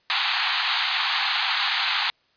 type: band-pass noise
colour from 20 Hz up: white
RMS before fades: -24 dBFS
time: 0.1-2.1 s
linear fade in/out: 0 ms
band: 750 to 4500 Hz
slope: 96 dB/octave
effects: white hiss -64 dBFS RMS until 2.36 s + resampled to 11025 Hz